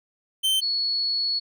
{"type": "tone pair in turn", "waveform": ["45% pulse", "sine"], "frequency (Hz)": [3100, 4384], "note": ["G7", "C#8"], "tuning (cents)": [-20, -20], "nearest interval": "tritone", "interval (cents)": 600, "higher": "second", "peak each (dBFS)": [-19, -22], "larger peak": "first", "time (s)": [[0.43, 0.61], [0.61, 1.4]], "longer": "second", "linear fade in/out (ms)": 20, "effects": []}